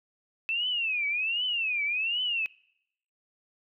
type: tone with vibrato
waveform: sine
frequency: 2625 Hz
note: E7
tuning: 8 cents flat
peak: -26 dBFS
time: 0.49-2.46 s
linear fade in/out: 0 ms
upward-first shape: triangle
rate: 1.3 Hz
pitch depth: 260 cents each way
effects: noise-tail reverb RT60 0.8 s tail -25 dB re dry